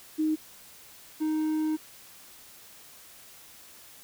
sine / triangle tone pair in turn, 311.1 / 311.1 Hz, D#4 / D#4, 0 / 0 cents, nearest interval unison, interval 0 cents, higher neither, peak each -23 dBFS, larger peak neither, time 0.18-0.36 / 1.2-1.77 s, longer second, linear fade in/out 20 ms, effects white hiss -51 dBFS RMS until 4.03 s

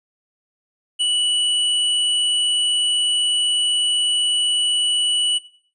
square tone, 2952 Hz, F#7, 5 cents flat, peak -17 dBFS, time 0.99-5.39 s, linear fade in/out 20 ms, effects noise-tail reverb RT60 0.5 s tail -17 dB re dry + resampled to 24000 Hz

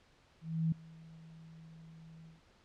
sine tone with ADSR envelope, 162.1 Hz, E3, 29 cents flat, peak -27 dBFS, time 0.41-2.42 s, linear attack 310 ms, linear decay 4 ms, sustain -24 dB, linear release 150 ms, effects pink hiss -66 dBFS RMS until 2.64 s + low-pass 5000 Hz 12 dB/octave

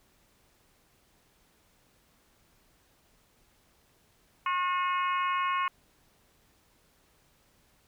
harmonic tone, 361.2 Hz, F#4, 42 cents flat, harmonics 3 / 4 / 5 / 6 / 7 / 8, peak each -27 / -38 / -41 / -38 / -39 / -42 dBFS, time 4.46-5.68 s, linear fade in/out 2 ms, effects pink hiss -66 dBFS RMS until 7.87 s

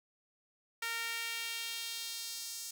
sawtooth tone with high-pass filter sweep, 460.9 Hz, A#4, 20 cents flat, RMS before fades -40 dBFS, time 0.82-2.71 s, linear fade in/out 5 ms, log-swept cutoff 1700 to 6100 Hz, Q 1.5, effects none

